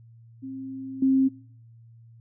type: tone with level steps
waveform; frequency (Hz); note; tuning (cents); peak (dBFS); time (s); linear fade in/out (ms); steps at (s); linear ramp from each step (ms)
sine; 265.8; C4; +27; -33 / -17; 0.42-1.29; 20; 1.02; 5
effects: noise-tail reverb RT60 0.6 s tail -23 dB re dry + added 115 Hz sine -48 dBFS peak until 2.2 s